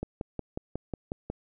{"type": "click train", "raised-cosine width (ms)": 2, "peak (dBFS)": -19, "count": 8, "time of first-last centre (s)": [0.03, 1.3], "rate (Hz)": 5.51, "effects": []}